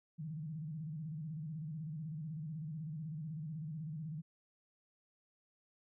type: tone with vibrato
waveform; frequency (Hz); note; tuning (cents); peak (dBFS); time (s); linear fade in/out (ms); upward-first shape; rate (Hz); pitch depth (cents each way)
sine; 155.6; D#3; 0; -40; 0.18-4.22; 20; square; 16; 100
effects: none